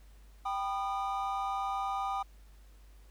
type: chord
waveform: triangle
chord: G augmented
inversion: none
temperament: equal with one note detuned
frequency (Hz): 784 / 987.8 / 1223.8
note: G5 / B5 / D#6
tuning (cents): 0 / 0 / -29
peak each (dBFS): -32 / -38 / -34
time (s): 0.45-2.23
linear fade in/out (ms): 10
effects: added 50 Hz sine -53 dBFS peak until 3.1 s + pink hiss -66 dBFS RMS until 3.1 s